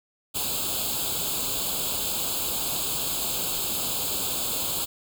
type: noise with comb filter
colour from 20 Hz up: white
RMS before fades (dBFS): -28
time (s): 0.34-4.86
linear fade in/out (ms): 20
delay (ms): 0.26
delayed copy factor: +1
effects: none